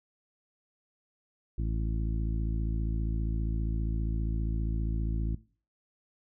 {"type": "harmonic tone", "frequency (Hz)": 55, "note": "A1", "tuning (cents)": 0, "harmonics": [1, 2, 3, 4, 5, 6], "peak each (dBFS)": [-29, -35, -40, -43, -45, -45], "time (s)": [1.58, 5.35], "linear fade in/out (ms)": 5, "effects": ["noise-tail reverb RT60 0.4 s tail -19 dB re dry"]}